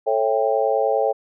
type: chord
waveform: sine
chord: A dominant seventh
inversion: none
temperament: just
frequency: 440 / 550 / 660 / 792 Hz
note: A4 / C#5 / E5 / G5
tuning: 0 / -14 / +2 / +18 cents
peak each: -22 / -21 / -24 / -23 dBFS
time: 0.06-1.13 s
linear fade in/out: 20 ms
effects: none